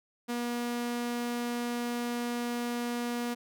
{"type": "tone", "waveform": "sawtooth", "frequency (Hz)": 239.9, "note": "A#3", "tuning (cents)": 50, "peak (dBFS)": -27, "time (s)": [0.28, 3.35], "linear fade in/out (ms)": 20, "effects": []}